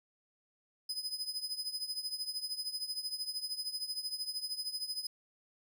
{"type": "tone with tremolo", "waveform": "40% pulse", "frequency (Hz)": 5020, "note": "D#8", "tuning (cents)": 15, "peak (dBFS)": -32, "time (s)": [0.89, 5.07], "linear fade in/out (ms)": 5, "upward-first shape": "triangle", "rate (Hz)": 13, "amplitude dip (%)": 85, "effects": []}